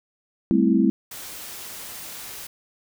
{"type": "chord", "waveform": "sine", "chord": "A minor seventh", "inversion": "third", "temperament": "equal", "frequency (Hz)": [196, 220, 261.6, 329.6], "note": ["G3", "A3", "C4", "E4"], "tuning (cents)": [0, 0, 0, 0], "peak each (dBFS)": -21, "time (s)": [0.51, 0.9], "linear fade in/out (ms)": 0}
{"type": "noise", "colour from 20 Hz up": "white", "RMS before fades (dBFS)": -37, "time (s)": [1.11, 2.47], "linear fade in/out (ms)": 5}
{"effects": []}